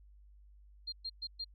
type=tone bursts; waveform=sine; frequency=4202 Hz; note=C8; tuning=7 cents sharp; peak=-37 dBFS; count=4; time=0.87-1.446 s; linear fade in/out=10 ms; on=54 ms; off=120 ms; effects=added 50 Hz sine -56 dBFS peak until 1.54 s